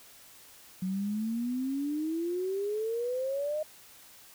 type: exponential sweep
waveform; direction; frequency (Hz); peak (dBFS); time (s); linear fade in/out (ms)
sine; up; 183.3 to 622.3; -29; 0.82-3.63; 5
effects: white hiss -54 dBFS RMS until 4.34 s